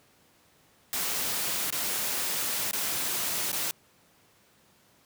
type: noise with dropouts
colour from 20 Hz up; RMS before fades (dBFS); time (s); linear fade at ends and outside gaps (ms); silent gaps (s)
white; -30; 0.93-3.71; 0; 1.704-1.725 / 2.711-2.732 / 3.517-3.529
effects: pink hiss -62 dBFS RMS until 5.05 s + high-pass 100 Hz 12 dB/octave